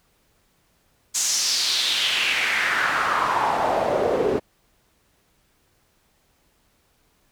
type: noise with band-pass filter sweep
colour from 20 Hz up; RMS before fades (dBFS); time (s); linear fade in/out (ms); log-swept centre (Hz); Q
pink; -22; 1.14-4.4; 20; 7100 to 390; 3.1
effects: pink hiss -64 dBFS RMS until 7.31 s